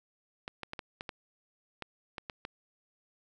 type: clicks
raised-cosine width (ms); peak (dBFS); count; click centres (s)
0.3; -22; 10; 0.479 / 0.633 / 0.734 / 0.792 / 1.009 / 1.092 / 1.823 / 2.182 / 2.298 / 2.451
effects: none